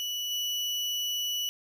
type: tone with level steps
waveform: 35% pulse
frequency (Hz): 2952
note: F#7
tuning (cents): -5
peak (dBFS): -29 / -27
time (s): 0-1.49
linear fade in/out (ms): 0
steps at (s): 0.3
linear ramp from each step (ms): 20
effects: none